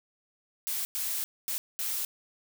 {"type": "noise bursts at uneven times", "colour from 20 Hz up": "blue", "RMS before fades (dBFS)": -32, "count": 4, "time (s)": [[0.67, 0.85], [0.95, 1.24], [1.48, 1.58], [1.79, 2.05]], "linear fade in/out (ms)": 0, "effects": []}